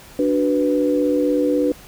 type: chord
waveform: sine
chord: B minor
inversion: first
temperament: equal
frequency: 293.7 / 370 / 493.9 Hz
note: D4 / F#4 / B4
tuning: 0 / 0 / 0 cents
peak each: -18 / -24 / -19 dBFS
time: 0.19-1.72 s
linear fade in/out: 2 ms
effects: pink hiss -43 dBFS RMS until 1.87 s